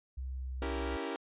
sine tone with pitch glide, 65 to 64.14 Hz, C2 to C2, -11 to -34 cents, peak -36 dBFS, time 0.17-0.97 s, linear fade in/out 10 ms, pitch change -23 cents, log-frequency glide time 0.32-0.56 s
sawtooth chord, C# diminished seventh, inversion none, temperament equal with one note detuned, 280.4 / 329.6 / 392 / 466.2 Hz, C#4 / E4 / G4 / Bb4, +20 / 0 / 0 / 0 cents, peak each -37 dBFS, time 0.62-1.16 s, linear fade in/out 0 ms
effects resampled to 8000 Hz

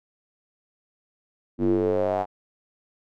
square tone with band-pass filter sweep, 48.35 Hz, G1, 23 cents flat, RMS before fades -23 dBFS, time 1.58-2.26 s, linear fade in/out 50 ms, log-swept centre 280 to 780 Hz, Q 5.5, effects none

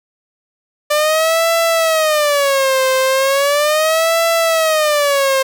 sawtooth tone with vibrato, 590 Hz, D5, 8 cents sharp, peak -8 dBFS, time 0.9-5.43 s, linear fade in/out 10 ms, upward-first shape sine, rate 0.37 Hz, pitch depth 210 cents each way, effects none

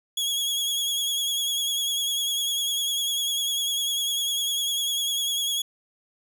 sawtooth tone with vibrato, 3322 Hz, G#7, in tune, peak -21 dBFS, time 0.17-5.62 s, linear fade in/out 5 ms, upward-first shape sine, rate 10 Hz, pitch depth 36 cents each way, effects none

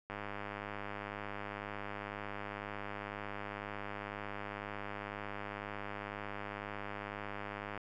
click train, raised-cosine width 0.5 ms, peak -26 dBFS, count 784, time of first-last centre 0.1-7.776 s, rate 102 Hz, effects none

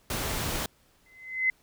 pink noise, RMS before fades -31 dBFS, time 0.1-0.66 s, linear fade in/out 2 ms
sine tone with exponential growth, 2047 Hz, C7, 38 cents flat, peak -19 dBFS, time 1.06-1.5 s, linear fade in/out 2 ms, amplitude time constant 94 ms
effects pink hiss -64 dBFS RMS until 1.62 s

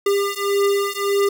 square beating tone pair, 399.8 / 401.5 Hz, G4 / G4, +34 / +41 cents, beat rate 1.7 Hz, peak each -21 dBFS, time 0.06-1.29 s, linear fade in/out 5 ms, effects none

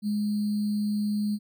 sine tone with sample-and-hold, 208.4 Hz, G#3, 6 cents sharp, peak -24 dBFS, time 0.02-1.39 s, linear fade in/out 50 ms, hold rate 4410 Hz, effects none

